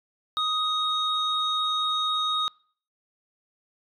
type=tone pair together; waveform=sine; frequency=1251 / 3749 Hz; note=D#6 / A#7; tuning=+9 / +9 cents; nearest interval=octave + perfect fifth; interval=1900 cents; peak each=-25 / -25 dBFS; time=0.37-2.48 s; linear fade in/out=0 ms; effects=noise-tail reverb RT60 0.5 s tail -26 dB re dry + tanh soft clip ceiling -17 dBFS